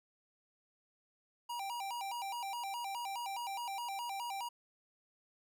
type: tone with vibrato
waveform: square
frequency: 866 Hz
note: A5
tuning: 28 cents flat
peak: -39 dBFS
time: 1.49-4.49 s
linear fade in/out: 10 ms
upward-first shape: square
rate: 4.8 Hz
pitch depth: 170 cents each way
effects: none